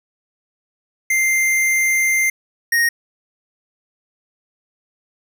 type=tone pair in turn; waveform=square; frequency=2093 / 1864.7 Hz; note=C7 / A#6; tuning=0 / 0 cents; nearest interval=major second; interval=200 cents; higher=first; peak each=-15 / -14 dBFS; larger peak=second; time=1.1-2.3 / 2.72-2.89 s; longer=first; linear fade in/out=5 ms; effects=none